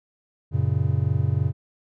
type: chord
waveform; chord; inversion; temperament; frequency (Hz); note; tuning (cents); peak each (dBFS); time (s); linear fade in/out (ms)
triangle; F# major; none; just; 92.5 / 115.62 / 138.75; F#2 / A#2 / C#3; 0 / -14 / +2; -22; 0.51-1.53; 50
effects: none